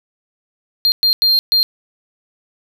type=tone bursts at uneven times; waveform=triangle; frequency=4201 Hz; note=C8; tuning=6 cents sharp; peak=-9 dBFS; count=4; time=0.85-0.92 / 1.03-1.13 / 1.22-1.39 / 1.52-1.63 s; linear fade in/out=0 ms; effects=none